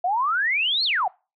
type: exponential two-way sweep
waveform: sine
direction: up then down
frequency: 687 to 4447 to 687 Hz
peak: -19 dBFS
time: 0.04-1.08 s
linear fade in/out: 5 ms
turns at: 0.84 s
effects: noise-tail reverb RT60 0.3 s tail -24 dB re dry + MP3 96 kbps